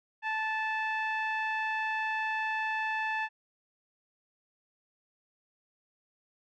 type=tone with low-pass filter; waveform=sawtooth; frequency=875 Hz; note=A5; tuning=10 cents flat; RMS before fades=-32 dBFS; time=0.22-3.29 s; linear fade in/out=50 ms; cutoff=2200 Hz; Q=4.6; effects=none